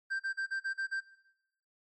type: tone bursts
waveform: triangle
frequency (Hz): 1572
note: G6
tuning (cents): +4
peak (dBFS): -29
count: 7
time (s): 0.1-1.009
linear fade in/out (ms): 20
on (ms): 99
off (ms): 36
effects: noise-tail reverb RT60 0.9 s tail -18 dB re dry + MP3 32 kbps